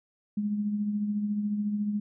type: tone with tremolo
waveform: sine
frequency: 207.7 Hz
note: G#3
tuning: in tune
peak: -24 dBFS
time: 0.37-2 s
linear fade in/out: 5 ms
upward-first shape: triangle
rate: 14 Hz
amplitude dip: 50%
effects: none